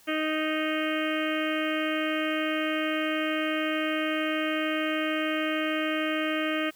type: harmonic tone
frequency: 311.1 Hz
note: D#4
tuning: in tune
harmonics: 1 / 2 / 4 / 5 / 6 / 7 / 8 / 9 / 10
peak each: -29 / -32 / -35 / -36 / -37 / -37 / -38 / -39 / -39 dBFS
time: 0.07-6.71 s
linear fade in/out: 20 ms
effects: white hiss -57 dBFS RMS until 6.75 s